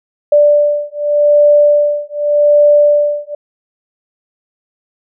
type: beating tone pair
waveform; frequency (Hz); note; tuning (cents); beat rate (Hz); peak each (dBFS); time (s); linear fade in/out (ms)
sine; 587.3 / 588.15; D5 / D5; 0 / +2; 0.85; -10; 0.32-3.35; 5
effects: none